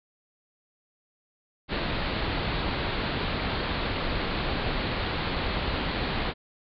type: low-pass noise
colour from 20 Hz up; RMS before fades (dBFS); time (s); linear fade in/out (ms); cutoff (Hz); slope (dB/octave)
pink; -29; 1.68-6.34; 50; 4500; 96
effects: none